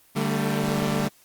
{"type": "chord", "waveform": "sawtooth", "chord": "D suspended fourth", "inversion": "none", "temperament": "equal with one note detuned", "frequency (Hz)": [146.83, 196, 224.2], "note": ["D3", "G3", "A3"], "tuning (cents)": [0, 0, 33], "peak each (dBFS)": -23, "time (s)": [0.15, 1.09], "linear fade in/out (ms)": 20, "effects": ["white hiss -57 dBFS RMS until 1.24 s", "Opus 24 kbps"]}